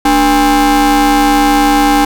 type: ring-modulated tone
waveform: 40% pulse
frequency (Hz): 258.1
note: C4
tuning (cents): -23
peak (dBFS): -3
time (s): 0.05-2.05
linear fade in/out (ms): 5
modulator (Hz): 551
effects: none